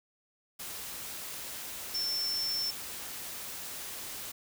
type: tone in noise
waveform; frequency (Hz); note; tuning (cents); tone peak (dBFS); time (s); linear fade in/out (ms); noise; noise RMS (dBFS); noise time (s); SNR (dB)
sine; 5380; E8; +34; -30; 1.94-2.71; 10; white; -41; 0.59-4.32; +8
effects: none

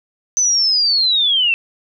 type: linear sweep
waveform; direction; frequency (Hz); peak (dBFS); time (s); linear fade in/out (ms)
sine; down; 6140 to 2637; -12; 0.37-1.54; 0
effects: none

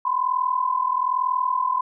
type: tone pair together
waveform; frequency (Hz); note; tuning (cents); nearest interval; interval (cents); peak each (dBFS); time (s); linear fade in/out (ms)
sine; 1000.9 / 1042; B5 / C6; +23 / -7; minor second; 70; -22 / -23; 0.05-1.81; 5
effects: none

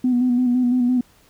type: tone with vibrato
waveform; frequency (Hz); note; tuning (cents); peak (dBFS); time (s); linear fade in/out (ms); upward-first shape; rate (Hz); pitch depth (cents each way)
sine; 247.9; B3; +7; -14; 0.04-1.01; 5; square; 5.9; 32
effects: tanh soft clip ceiling -10 dBFS + pink hiss -55 dBFS RMS until 1.29 s

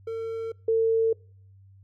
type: tone pair in turn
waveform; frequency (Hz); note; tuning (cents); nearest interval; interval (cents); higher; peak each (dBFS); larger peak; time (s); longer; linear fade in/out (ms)
triangle / sine; 452.3 / 450.2; A4 / A4; +48 / +40; unison; 8; first; -27 / -19; second; 0.07-0.52 / 0.68-1.13; neither; 5
effects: noise-tail reverb RT60 0.5 s tail -26 dB re dry + added 97 Hz sine -50 dBFS peak until 1.83 s

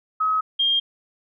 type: tone pair in turn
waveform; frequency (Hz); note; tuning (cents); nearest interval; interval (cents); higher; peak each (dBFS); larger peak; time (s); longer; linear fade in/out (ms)
sine; 1275 / 3213; D#6 / G7; +42 / +42; octave + major third; 1600; second; -18 / -17; second; 0.2-0.41 / 0.59-0.8; neither; 10
effects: none

